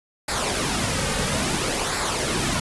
pink noise with flanger, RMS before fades -24 dBFS, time 0.28-2.6 s, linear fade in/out 5 ms, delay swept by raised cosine 0.32 to 3.02 ms, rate 0.59 Hz, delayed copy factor -0.55, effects resampled to 24000 Hz

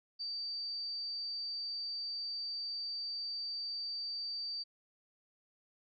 sine tone, 4633 Hz, D8, 24 cents flat, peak -37 dBFS, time 0.19-4.64 s, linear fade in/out 20 ms, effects none

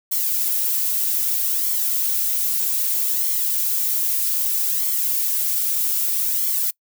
violet noise with flanger, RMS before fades -21 dBFS, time 0.11-6.71 s, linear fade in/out 10 ms, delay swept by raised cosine 0.91 to 4.21 ms, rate 0.63 Hz, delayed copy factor +0.6, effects noise-tail reverb RT60 0.1 s tail -25 dB re dry

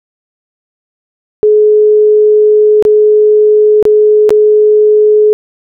sine tone with dropouts, 424.3 Hz, G#4, 37 cents sharp, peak -3 dBFS, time 1.43-5.33 s, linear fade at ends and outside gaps 0 ms, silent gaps 2.825-2.851 / 3.827-3.853 / 4.293-4.305 s, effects none

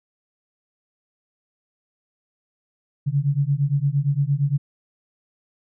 sine beating tone pair, 137.3 / 146 Hz, C#3 / D3, -16 / -10 cents, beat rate 8.7 Hz, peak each -21 dBFS, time 3.06-4.58 s, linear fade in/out 20 ms, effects none

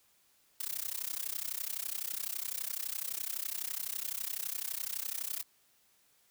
blue noise with amplitude modulation, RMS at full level -34 dBFS, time 0.6-5.43 s, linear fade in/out 5 ms, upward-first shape sine, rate 31.9 Hz, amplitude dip 95%, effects white hiss -69 dBFS RMS until 6.3 s

